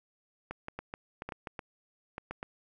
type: clicks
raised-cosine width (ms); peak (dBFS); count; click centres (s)
0.5; -23; 12; 0.51 / 0.684 / 0.79 / 0.939 / 1.221 / 1.29 / 1.322 / 1.472 / 1.592 / 2.181 / 2.31 / 2.429
effects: none